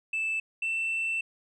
sine tone pair in turn, 2637 / 2675 Hz, E7 / E7, 0 / +25 cents, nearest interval unison, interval 25 cents, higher second, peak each -25 dBFS, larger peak neither, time 0.13-0.4 / 0.62-1.21 s, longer second, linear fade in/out 5 ms, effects tanh soft clip ceiling -25 dBFS

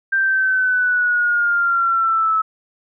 sine linear sweep, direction down, 1578 to 1297 Hz, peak -14 dBFS, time 0.12-2.42 s, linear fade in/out 10 ms, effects none

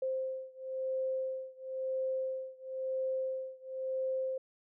sine beating tone pair, 523.3 / 524.28 Hz, C5 / C5, 0 / +3 cents, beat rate 0.98 Hz, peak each -36 / -37 dBFS, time 0.02-4.38 s, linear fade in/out 5 ms, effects none

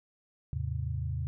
sine tone cluster, 80.8 / 107.5 / 133.5 Hz, E2 / A2 / C3, -34 / -40 / +35 cents, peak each -34 / -36 / -35 dBFS, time 0.53-1.27 s, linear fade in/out 0 ms, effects none

